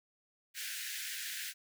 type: high-pass noise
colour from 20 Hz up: pink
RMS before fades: -41 dBFS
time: 0.54-1.54 s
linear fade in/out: 50 ms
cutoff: 1500 Hz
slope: 96 dB/octave
effects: none